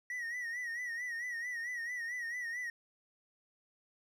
triangle tone with vibrato, 1913 Hz, A#6, 44 cents sharp, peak -35 dBFS, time 0.1-2.7 s, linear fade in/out 2 ms, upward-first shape sine, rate 4.5 Hz, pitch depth 78 cents each way, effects none

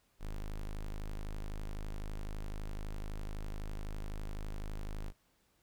square tone, 25.96 Hz, G#0, in tune, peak -38 dBFS, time 0.19-5.13 s, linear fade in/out 50 ms, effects pink hiss -73 dBFS RMS until 5.62 s

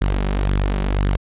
sawtooth tone with flanger, 48.57 Hz, G1, 15 cents flat, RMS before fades -19 dBFS, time 0.01-1.17 s, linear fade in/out 10 ms, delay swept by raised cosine 0.56 to 5.36 ms, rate 1.9 Hz, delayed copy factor +0.5, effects resampled to 8000 Hz

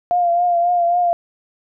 sine tone with vibrato, 698.5 Hz, F5, in tune, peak -13 dBFS, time 0.11-1.13 s, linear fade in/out 0 ms, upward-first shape triangle, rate 3.7 Hz, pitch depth 43 cents each way, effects none

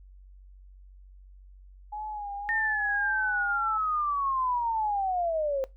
sine tone with vibrato, 830.6 Hz, G#5, in tune, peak -33 dBFS, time 1.92-3.78 s, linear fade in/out 10 ms, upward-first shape sine, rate 1.8 Hz, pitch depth 54 cents each way
sine linear sweep, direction down, 1834 to 523.3 Hz, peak -25 dBFS, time 2.49-5.64 s, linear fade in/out 0 ms
effects noise-tail reverb RT60 0.2 s tail -20 dB re dry + added 47 Hz sine -48 dBFS peak until 5.76 s

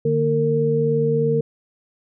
sine tone cluster, 149.3 / 232.3 / 457.4 Hz, D3 / A#3 / A#4, +29 / -6 / -33 cents, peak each -21 / -26 / -18 dBFS, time 0.05-1.41 s, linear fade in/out 5 ms, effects none

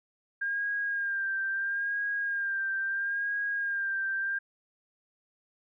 sine tone with vibrato, 1606 Hz, G6, 41 cents sharp, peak -28 dBFS, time 0.41-4.39 s, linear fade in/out 10 ms, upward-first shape sine, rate 0.75 Hz, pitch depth 38 cents each way, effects none

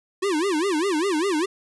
square tone with vibrato, 349.2 Hz, F4, in tune, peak -21 dBFS, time 0.22-1.46 s, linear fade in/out 10 ms, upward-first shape sine, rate 5 Hz, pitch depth 270 cents each way, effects resampled to 24000 Hz

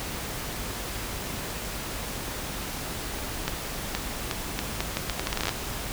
accelerating click train, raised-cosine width 0.2 ms, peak -9 dBFS, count 17, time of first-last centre 3.48-5.492 s, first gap 470 ms, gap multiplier 0.77, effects added 50 Hz sine -42 dBFS peak until 5.92 s + pink hiss -34 dBFS RMS until 5.92 s

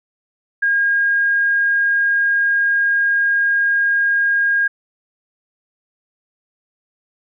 sine tone, 1624 Hz, G#6, 39 cents flat, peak -13 dBFS, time 0.62-4.68 s, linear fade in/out 10 ms, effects none

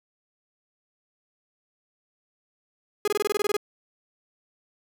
45% pulse tone bursts, 415.3 Hz, G#4, in tune, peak -21 dBFS, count 11, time 3.05-3.567 s, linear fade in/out 2 ms, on 27 ms, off 22 ms, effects none

